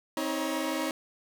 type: tone cluster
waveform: sawtooth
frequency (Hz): 263.4 / 316.1 / 553 / 956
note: C4 / D#4 / C#5 / A#5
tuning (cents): +12 / +27 / -4 / +43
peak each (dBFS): -31 / -28 / -31 / -36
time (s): 0.17-0.91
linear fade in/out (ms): 2
effects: none